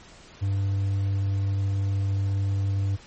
triangle tone, 98.4 Hz, G2, 7 cents sharp, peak -20 dBFS, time 0.41-2.97 s, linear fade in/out 20 ms, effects pink hiss -49 dBFS RMS until 3.06 s + MP3 32 kbps

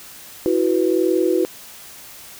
sine chord, E suspended second, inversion none, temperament just, 329.6 / 370.8 / 494.4 Hz, E4 / F#4 / B4, 0 / +4 / +2 cents, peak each -19 / -18 / -22 dBFS, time 0.46-1.45 s, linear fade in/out 0 ms, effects white hiss -40 dBFS RMS until 2.39 s

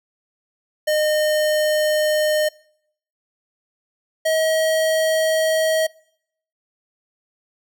square tone pair in turn, 611 / 636.6 Hz, D#5 / D#5, -32 / +39 cents, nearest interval minor second, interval 71 cents, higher second, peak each -17 dBFS, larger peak neither, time 0.87-2.49 / 4.25-5.87 s, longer neither, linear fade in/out 10 ms, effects noise-tail reverb RT60 0.7 s tail -24 dB re dry

